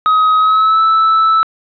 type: tone with pitch glide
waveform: triangle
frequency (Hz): 1265 to 1314.2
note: D#6 to E6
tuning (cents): +28 to -6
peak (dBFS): -6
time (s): 0.06-1.43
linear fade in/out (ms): 0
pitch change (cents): +66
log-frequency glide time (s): 0.38-0.81
effects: resampled to 11025 Hz + 8-bit